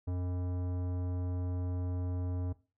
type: tone with tanh clipping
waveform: sine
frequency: 90 Hz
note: F#2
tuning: 47 cents flat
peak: -34 dBFS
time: 0.07-2.53 s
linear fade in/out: 10 ms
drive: 16 dB
effects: noise-tail reverb RT60 0.3 s tail -17 dB re dry